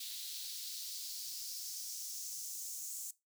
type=noise with high-pass filter sweep; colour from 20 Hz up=white; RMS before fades=-44 dBFS; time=0-3.11 s; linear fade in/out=5 ms; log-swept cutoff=3700 to 7200 Hz; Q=2.7; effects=noise-tail reverb RT60 0.2 s tail -18 dB re dry